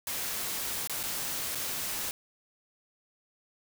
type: noise with dropouts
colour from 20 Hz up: white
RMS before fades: -34 dBFS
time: 0.07-2.11 s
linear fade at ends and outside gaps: 1 ms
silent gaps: 0.874-0.896 / 1.031-1.036 / 1.549-1.554 s
effects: none